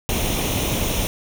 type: noise with comb filter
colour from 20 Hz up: pink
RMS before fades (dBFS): -22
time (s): 0.09-1.07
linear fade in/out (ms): 0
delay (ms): 0.32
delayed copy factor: +0.6
effects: none